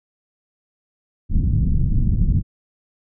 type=low-pass noise; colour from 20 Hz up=pink; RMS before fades=-17 dBFS; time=1.29-2.43 s; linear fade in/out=50 ms; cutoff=190 Hz; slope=24 dB/octave; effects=none